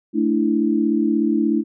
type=chord; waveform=sine; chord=A suspended fourth; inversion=none; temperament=just; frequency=220 / 293.3 / 330 Hz; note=A3 / D4 / E4; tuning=0 / -2 / +2 cents; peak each=-20 dBFS; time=0.13-1.64 s; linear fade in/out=50 ms; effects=none